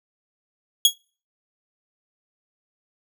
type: tone with exponential decay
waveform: sawtooth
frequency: 3322 Hz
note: G#7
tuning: in tune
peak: -5 dBFS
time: 0.85-0.94 s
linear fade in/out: 2 ms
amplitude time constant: 19 ms
effects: noise-tail reverb RT60 0.4 s tail -26 dB re dry